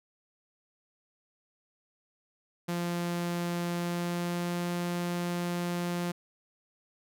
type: tone with pitch glide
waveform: sawtooth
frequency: 173.3 to 174.81 Hz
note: F3 to F3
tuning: -13 to +2 cents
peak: -26 dBFS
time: 2.68-6.12 s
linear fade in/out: 10 ms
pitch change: +15 cents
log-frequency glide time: 3.73-4.69 s
effects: none